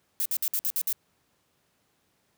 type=noise bursts; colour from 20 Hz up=violet; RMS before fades=-27 dBFS; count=7; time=0.2-0.927 s; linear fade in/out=0 ms; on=55 ms; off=57 ms; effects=pink hiss -70 dBFS RMS until 2.37 s + high-pass 100 Hz 12 dB/octave